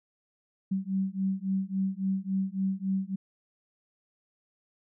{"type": "beating tone pair", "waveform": "sine", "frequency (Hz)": [190.2, 193.8], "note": ["F#3", "G3"], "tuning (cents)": [48, -20], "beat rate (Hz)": 3.6, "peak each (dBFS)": -30, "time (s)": [0.71, 3.16], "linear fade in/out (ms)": 10, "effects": []}